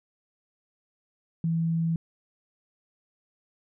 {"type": "tone", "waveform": "sine", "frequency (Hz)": 164.81, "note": "E3", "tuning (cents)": 0, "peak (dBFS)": -23, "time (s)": [1.44, 1.96], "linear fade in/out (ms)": 2, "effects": []}